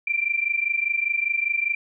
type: tone pair together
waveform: sine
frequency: 2349 / 2374 Hz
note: D7 / D7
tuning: 0 / +18 cents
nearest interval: unison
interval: 18 cents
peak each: -24 dBFS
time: 0.07-1.75 s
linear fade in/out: 5 ms
effects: none